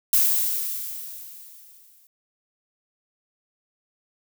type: noise with exponential decay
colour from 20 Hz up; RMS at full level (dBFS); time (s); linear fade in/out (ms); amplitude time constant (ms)
violet; -17; 0.13-2.07; 1; 420
effects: none